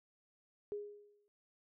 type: tone with exponential decay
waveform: sine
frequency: 412.7 Hz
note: G#4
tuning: 11 cents flat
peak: -36 dBFS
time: 0.72-1.28 s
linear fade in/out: 0 ms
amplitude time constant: 120 ms
effects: none